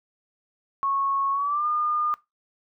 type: tone with pitch glide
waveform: sine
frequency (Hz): 1100 to 1213.5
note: C#6 to D#6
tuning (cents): -14 to -44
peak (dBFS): -22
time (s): 0.83-2.14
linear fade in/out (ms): 0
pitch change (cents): +170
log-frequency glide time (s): 1.32-1.67
effects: noise-tail reverb RT60 0.2 s tail -19 dB re dry